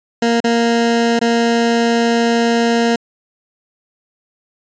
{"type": "tone with dropouts", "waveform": "20% pulse", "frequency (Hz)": 233.1, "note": "A#3", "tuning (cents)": 0, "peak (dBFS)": -7, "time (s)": [0.22, 2.96], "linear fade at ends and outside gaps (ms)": 5, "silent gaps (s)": [[0.404, 0.442], [1.192, 1.213]], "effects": ["resampled to 16000 Hz"]}